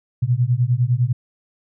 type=beating tone pair; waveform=sine; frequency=118.2 / 128.1 Hz; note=A#2 / C3; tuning=+24 / -36 cents; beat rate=9.9 Hz; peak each=-18 / -18 dBFS; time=0.22-1.13 s; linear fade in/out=10 ms; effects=none